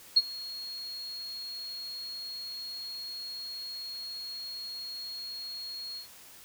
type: tone with ADSR envelope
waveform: sine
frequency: 4302 Hz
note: C8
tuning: 47 cents sharp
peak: -15 dBFS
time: 0.16-6.08 s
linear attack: 12 ms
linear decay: 38 ms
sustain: -22 dB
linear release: 110 ms
effects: white hiss -52 dBFS RMS until 6.44 s